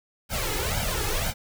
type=noise with flanger; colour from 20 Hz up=pink; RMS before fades=-27 dBFS; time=0.29-1.34 s; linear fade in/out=50 ms; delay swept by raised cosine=1.3 to 2.4 ms; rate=2 Hz; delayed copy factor=+0.9; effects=none